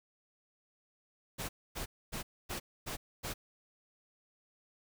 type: noise bursts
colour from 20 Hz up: pink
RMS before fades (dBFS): -39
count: 6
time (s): 1.38-3.34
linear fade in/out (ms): 20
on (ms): 110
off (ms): 260
effects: none